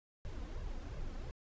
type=noise with flanger; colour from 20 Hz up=brown; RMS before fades=-42 dBFS; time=0.25-1.31 s; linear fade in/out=0 ms; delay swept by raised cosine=1.8 to 4 ms; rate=2.8 Hz; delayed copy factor=+0.7; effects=resampled to 16000 Hz